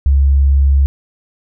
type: tone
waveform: sine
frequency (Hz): 69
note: C#2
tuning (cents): -7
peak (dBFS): -7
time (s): 0.06-0.86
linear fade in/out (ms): 0
effects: none